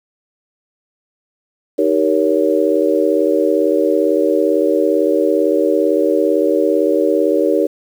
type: chord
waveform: sine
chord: Eb dominant seventh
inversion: none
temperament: just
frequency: 311.1 / 388.9 / 466.7 / 560 Hz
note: Eb4 / G4 / Bb4 / Db5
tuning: 0 / -14 / +2 / +18 cents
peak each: -17 dBFS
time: 1.78-7.67 s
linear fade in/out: 10 ms
effects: 7-bit